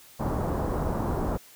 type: low-pass noise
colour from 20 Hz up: pink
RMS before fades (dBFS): -28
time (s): 0.19-1.38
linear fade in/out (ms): 20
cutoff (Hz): 1100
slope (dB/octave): 24
effects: white hiss -52 dBFS RMS until 1.55 s